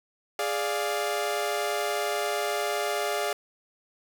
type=chord; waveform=sawtooth; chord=D diminished; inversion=second; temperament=equal; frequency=415.3 / 587.3 / 698.5 Hz; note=Ab4 / D5 / F5; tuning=0 / 0 / 0 cents; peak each=-27 dBFS; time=0.39-3.33 s; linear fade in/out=2 ms; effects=none